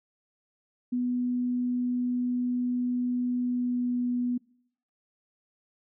sine tone with pitch glide, 246.9 to 245.3 Hz, B3 to B3, 0 to -12 cents, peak -25 dBFS, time 0.92-4.38 s, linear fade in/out 10 ms, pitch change -12 cents, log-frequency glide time 3.42-3.98 s, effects noise-tail reverb RT60 0.7 s tail -25 dB re dry

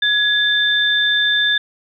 sine tone pair together, 1680 / 3563 Hz, G#6 / A7, +19 / +21 cents, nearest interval octave + minor second, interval 1302 cents, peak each -16 dBFS, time 0.02-1.58 s, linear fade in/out 5 ms, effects none

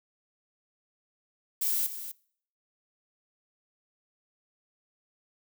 violet noise with echo, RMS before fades -28 dBFS, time 1.61-1.87 s, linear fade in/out 10 ms, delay 250 ms, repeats 1, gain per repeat -11 dB, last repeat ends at 2.12 s, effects noise-tail reverb RT60 0.6 s tail -23 dB re dry

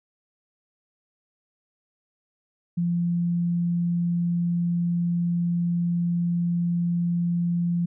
sine tone, 172.6 Hz, F3, 20 cents flat, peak -21 dBFS, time 2.77-7.86 s, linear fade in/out 10 ms, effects none

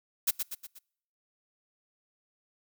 blue noise with echo, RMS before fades -25 dBFS, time 0.27-0.31 s, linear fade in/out 10 ms, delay 120 ms, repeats 4, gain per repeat -6 dB, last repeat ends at 0.79 s, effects noise-tail reverb RT60 0.7 s tail -26 dB re dry

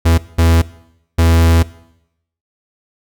45% pulse tone bursts at uneven times, 82.9 Hz, E2, 10 cents sharp, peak -8 dBFS, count 3, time 0.05-0.18 / 0.38-0.62 / 1.18-1.63 s, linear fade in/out 10 ms, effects noise-tail reverb RT60 0.8 s tail -19 dB re dry

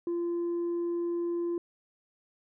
sine tone, 343.9 Hz, F4, 27 cents flat, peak -26 dBFS, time 0.07-1.58 s, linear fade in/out 2 ms, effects tanh soft clip ceiling -27 dBFS

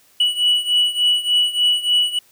triangle beating tone pair, 2943 / 2946.4 Hz, F#7 / F#7, -10 / -8 cents, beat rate 3.4 Hz, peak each -15 / -18 dBFS, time 0.2-2.19 s, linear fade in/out 5 ms, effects white hiss -54 dBFS RMS until 2.31 s

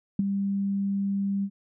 sine tone with ADSR envelope, 198 Hz, G3, 18 cents sharp, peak -17 dBFS, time 0.19-1.5 s, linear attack 4 ms, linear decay 17 ms, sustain -7 dB, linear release 64 ms, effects none

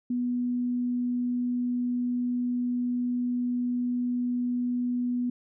sine tone, 245.4 Hz, B3, 11 cents flat, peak -25 dBFS, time 0.1-5.3 s, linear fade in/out 5 ms, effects none

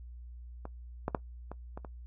clicks, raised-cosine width 1 ms, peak -27 / -17 / -14 / -27 / -27 / -29 dBFS, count 6, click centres 0.654 / 1.081 / 1.148 / 1.516 / 1.775 / 1.848 s, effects noise-tail reverb RT60 0.1 s tail -19 dB re dry + added 60 Hz sine -44 dBFS peak until 2.06 s

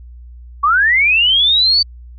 sine linear sweep, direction up, 1100 to 4601 Hz, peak -9 dBFS, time 0.63-1.83 s, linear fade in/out 10 ms, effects added 60 Hz sine -33 dBFS peak until 2.18 s

